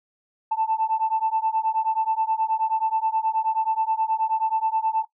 sine beating tone pair, 880 / 889.4 Hz, A5 / A5, 0 / +18 cents, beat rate 9.4 Hz, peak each -23 / -23 dBFS, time 0.51-5.05 s, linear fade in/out 10 ms, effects noise-tail reverb RT60 0.1 s tail -17 dB re dry + tanh soft clip ceiling -13 dBFS

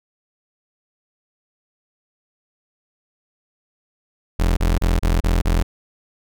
35% pulse tone bursts, 42.6 Hz, F1, 42 cents flat, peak -13 dBFS, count 6, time 4.39-5.63 s, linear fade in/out 10 ms, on 180 ms, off 32 ms, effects none

